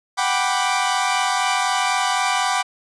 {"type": "chord", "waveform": "sawtooth", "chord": "G major seventh", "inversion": "third", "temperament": "equal", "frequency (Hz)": [740, 784, 987.8, 1174.7], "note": ["F#5", "G5", "B5", "D6"], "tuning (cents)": [0, 0, 0, 0], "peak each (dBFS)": -20, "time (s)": [0.17, 2.63], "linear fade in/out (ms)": 20, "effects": ["resampled to 22050 Hz"]}